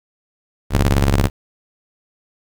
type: ring-modulated tone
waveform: sawtooth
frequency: 69.3 Hz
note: C#2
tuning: in tune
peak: -6 dBFS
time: 0.7-1.3 s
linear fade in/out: 50 ms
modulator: 25.6 Hz
effects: 8-bit